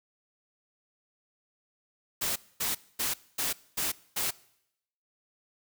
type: noise bursts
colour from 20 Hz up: white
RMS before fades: -30 dBFS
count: 6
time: 2.21-4.31 s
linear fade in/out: 10 ms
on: 150 ms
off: 240 ms
effects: noise-tail reverb RT60 0.8 s tail -22 dB re dry

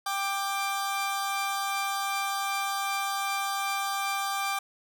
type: tone pair together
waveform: sawtooth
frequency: 789 / 1182.2 Hz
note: G5 / D6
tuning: +11 / +11 cents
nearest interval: perfect fifth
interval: 700 cents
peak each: -27 dBFS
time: 0.06-4.59 s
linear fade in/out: 5 ms
effects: none

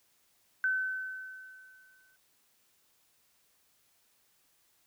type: tone with exponential decay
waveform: sine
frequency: 1524 Hz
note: G6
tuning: 49 cents flat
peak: -25 dBFS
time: 0.64-2.16 s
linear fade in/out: 1 ms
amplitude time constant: 330 ms
effects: white hiss -70 dBFS RMS until 4.86 s

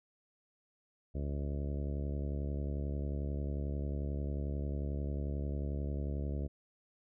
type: harmonic tone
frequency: 71.2 Hz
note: C#2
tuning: 47 cents sharp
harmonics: 1 / 2 / 3 / 4 / 5 / 6 / 7 / 8 / 9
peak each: -35 / -41 / -45 / -47 / -49 / -51 / -52 / -53 / -54 dBFS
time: 1.14-6.48 s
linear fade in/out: 20 ms
effects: none

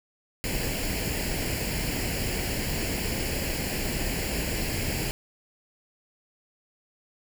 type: noise with comb filter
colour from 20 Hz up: pink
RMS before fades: -29 dBFS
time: 0.44-5.11 s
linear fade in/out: 0 ms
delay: 0.41 ms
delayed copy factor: +0.7
effects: none

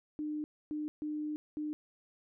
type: tone bursts at uneven times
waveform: sine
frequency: 302 Hz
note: D4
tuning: 48 cents sharp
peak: -34 dBFS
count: 4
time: 0.19-0.44 / 0.71-0.88 / 1.02-1.36 / 1.57-1.73 s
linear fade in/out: 0 ms
effects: none

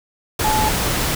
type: tone in noise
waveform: sine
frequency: 860 Hz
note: A5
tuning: 40 cents flat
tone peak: -17 dBFS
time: 0.44-0.69 s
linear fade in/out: 5 ms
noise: pink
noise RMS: -20 dBFS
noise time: 0.39-1.15 s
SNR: 0 dB
effects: none

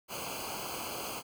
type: noise with comb filter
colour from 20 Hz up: pink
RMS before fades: -39 dBFS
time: 0.08-1.23 s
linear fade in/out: 50 ms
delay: 0.54 ms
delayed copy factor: -0.95
effects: none

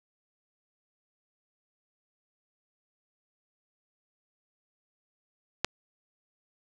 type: click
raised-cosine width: 0.2 ms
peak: -7 dBFS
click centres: 5.646 s
effects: none

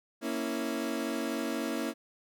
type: chord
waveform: 30% pulse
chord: A# diminished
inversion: none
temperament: equal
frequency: 233.1 / 277.2 / 329.6 Hz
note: A#3 / C#4 / E4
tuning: 0 / 0 / 0 cents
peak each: -33 dBFS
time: 0.21-1.94 s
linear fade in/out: 50 ms
effects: none

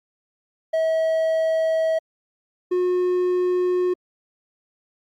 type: tone pair in turn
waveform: triangle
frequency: 644 / 361.4 Hz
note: E5 / F#4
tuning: -41 / -41 cents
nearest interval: minor seventh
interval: 1000 cents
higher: first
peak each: -16 dBFS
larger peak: neither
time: 0.73-1.99 / 2.71-3.94 s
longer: first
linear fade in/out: 10 ms
effects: Opus 48 kbps

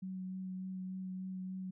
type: tone with vibrato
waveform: sine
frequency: 186.8 Hz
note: F#3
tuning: 17 cents sharp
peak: -39 dBFS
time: 0.02-1.71 s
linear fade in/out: 10 ms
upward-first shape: sine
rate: 3.4 Hz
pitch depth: 12 cents each way
effects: none

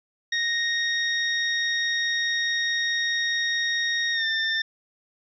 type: tone with pitch glide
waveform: 25% pulse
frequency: 1864.7 to 1791.8 Hz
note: A#6 to A6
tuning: 0 to +31 cents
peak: -19 dBFS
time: 0.32-4.62 s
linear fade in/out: 5 ms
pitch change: -69 cents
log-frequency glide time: 4.13-4.25 s
effects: resampled to 16000 Hz

